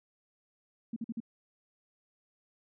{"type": "tone bursts", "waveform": "sine", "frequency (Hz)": 229.3, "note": "A#3", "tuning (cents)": -28, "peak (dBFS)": -33, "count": 4, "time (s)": [0.93, 1.203], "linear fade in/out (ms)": 5, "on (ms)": 33, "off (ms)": 47, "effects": []}